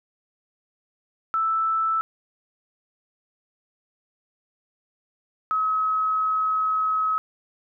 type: tone pair in turn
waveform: sine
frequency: 1318.5 / 1280.2 Hz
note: E6 / D#6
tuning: 0 / +49 cents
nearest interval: minor second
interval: 51 cents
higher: first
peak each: -20 dBFS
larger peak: neither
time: 1.34-2.01 / 5.51-7.18 s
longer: second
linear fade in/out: 0 ms
effects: none